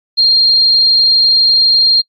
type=tone; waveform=sine; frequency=4208 Hz; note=C8; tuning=9 cents sharp; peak=-6 dBFS; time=0.17-2.02 s; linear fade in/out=20 ms; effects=noise-tail reverb RT60 0.1 s tail -26 dB re dry + Opus 48 kbps